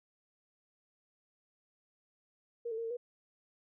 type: tone with pitch steps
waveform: sine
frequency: 470.7 / 443.6 / 460.6 / 453.6 / 484 Hz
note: A#4 / A4 / A#4 / A#4 / B4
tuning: +17 / +14 / -21 / -47 / -35 cents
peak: -35 dBFS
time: 2.65-2.97 s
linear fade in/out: 10 ms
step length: 64 ms
effects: none